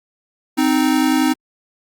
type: tone pair together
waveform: square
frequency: 260.3 / 311.1 Hz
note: C4 / D#4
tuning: -9 / 0 cents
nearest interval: minor third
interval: 309 cents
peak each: -17 dBFS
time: 0.57-1.34 s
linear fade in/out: 20 ms
effects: Opus 48 kbps